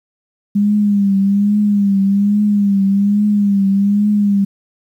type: tone with vibrato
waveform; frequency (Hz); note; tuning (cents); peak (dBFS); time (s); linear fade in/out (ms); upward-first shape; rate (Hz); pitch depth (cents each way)
sine; 201.8; G#3; -49; -10; 0.55-4.45; 10; triangle; 1.2; 67
effects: 8-bit